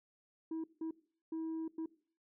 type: tone bursts at uneven times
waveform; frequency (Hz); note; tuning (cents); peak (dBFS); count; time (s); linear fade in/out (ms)
sine; 322.9; E4; -36; -34; 4; 0.51-0.64 / 0.81-0.91 / 1.32-1.68 / 1.78-1.86; 5
effects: noise-tail reverb RT60 0.5 s tail -21 dB re dry + tanh soft clip ceiling -36 dBFS